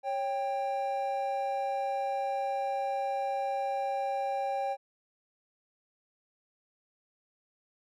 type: tone pair together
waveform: triangle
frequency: 551.8 / 790 Hz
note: C#5 / G5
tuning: -8 / +13 cents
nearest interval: tritone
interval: 621 cents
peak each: -32 / -29 dBFS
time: 0.03-4.77 s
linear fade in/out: 50 ms
effects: none